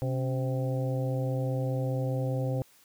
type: harmonic tone with a mistuned harmonic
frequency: 130 Hz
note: C3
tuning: 11 cents flat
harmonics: 1 / 2 / 3 / 4 / 5 / 6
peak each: -28 / -37 / -42 / -34 / -45 / -44 dBFS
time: 0.02-2.62 s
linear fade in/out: 0 ms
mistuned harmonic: 2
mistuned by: +96 cents
effects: white hiss -60 dBFS RMS until 2.84 s